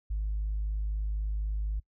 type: tone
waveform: sine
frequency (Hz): 52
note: G#1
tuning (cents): +3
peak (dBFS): -27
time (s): 0.1-1.8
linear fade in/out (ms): 10
effects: noise-tail reverb RT60 0.1 s tail -25 dB re dry + tanh soft clip ceiling -25 dBFS